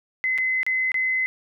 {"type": "tone with dropouts", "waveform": "sine", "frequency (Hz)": 2042, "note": "C7", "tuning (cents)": -43, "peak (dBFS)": -20, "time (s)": [0.24, 1.26], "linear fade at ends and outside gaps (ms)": 0, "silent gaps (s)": [[0.378, 0.384], [0.631, 0.665], [0.918, 0.943]], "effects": []}